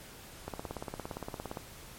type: click train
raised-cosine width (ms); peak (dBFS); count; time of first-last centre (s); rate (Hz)
1; -23; 20; 0.48-1.572; 17.4
effects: pink hiss -50 dBFS RMS until 1.98 s + MP3 64 kbps